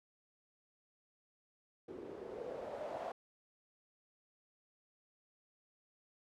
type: noise with low-pass filter sweep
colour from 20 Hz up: blue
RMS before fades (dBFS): -45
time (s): 1.88-3.12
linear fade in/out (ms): 5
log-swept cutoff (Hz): 360 to 720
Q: 3.9
effects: none